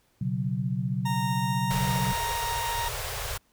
sine chord, B suspended second, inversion none, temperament just, 123.47 / 138.9 / 185.21 Hz, B2 / C#3 / F#3, 0 / +4 / +2 cents, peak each -30 dBFS, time 0.21-2.13 s, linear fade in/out 5 ms
40% pulse tone with pitch glide, 927 to 934 Hz, A#5 to A#5, -10 to +3 cents, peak -28 dBFS, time 1.05-2.89 s, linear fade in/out 10 ms, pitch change +13 cents, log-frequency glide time 1.31-2.27 s
pink band-stop noise, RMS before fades -33 dBFS, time 1.7-3.38 s, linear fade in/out 10 ms, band 140 to 400 Hz, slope 96 dB/octave
effects pink hiss -67 dBFS RMS until 3.52 s

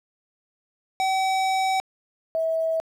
square / sine tone pair in turn, 763 / 648.6 Hz, G5 / E5, -47 / -28 cents, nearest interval minor third, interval 281 cents, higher first, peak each -21 dBFS, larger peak neither, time 1-1.8 / 2.35-2.8 s, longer first, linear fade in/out 0 ms, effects low-pass 8000 Hz 12 dB/octave + 9-bit

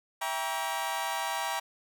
sawtooth chord, E diminished seventh, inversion none, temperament just, 659.3 / 791.1 / 949.3 / 1139.2 Hz, E5 / G5 / Bb5 / Db6, 0 / +16 / +31 / +47 cents, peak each -35 / -31 / -30 / -35 dBFS, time 0.21-1.6 s, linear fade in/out 10 ms, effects none

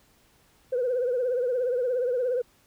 sine tone with vibrato, 497.6 Hz, B4, 13 cents sharp, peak -22 dBFS, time 0.72-2.42 s, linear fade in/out 10 ms, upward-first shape triangle, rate 17 Hz, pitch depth 99 cents each way, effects tanh soft clip ceiling -19 dBFS + pink hiss -62 dBFS RMS until 2.66 s

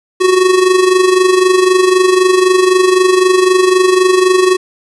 square tone with amplitude modulation, 370 Hz, F#4, in tune, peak -5 dBFS, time 0.2-4.57 s, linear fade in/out 20 ms, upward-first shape sine, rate 23.9 Hz, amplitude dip 60%, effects resampled to 24000 Hz + 7-bit

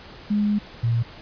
sine tone pair in turn, 207.7 / 116.57 Hz, G#3 / A#2, 0 / 0 cents, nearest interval minor seventh, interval 1000 cents, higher first, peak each -18 dBFS, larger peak neither, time 0.3-0.59 / 0.83-1.03 s, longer first, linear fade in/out 10 ms, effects pink hiss -43 dBFS RMS until 1.21 s + resampled to 11025 Hz

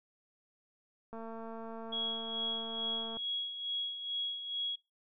click train, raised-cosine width 1 ms, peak -32 dBFS, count 462, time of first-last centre 1.13-3.17 s, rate 226 Hz
sine tone with tremolo, 3322 Hz, G#7, in tune, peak -32 dBFS, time 1.92-4.76 s, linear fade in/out 10 ms, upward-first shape sine, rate 2.3 Hz, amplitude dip 60%
effects noise-tail reverb RT60 0.3 s tail -26 dB re dry

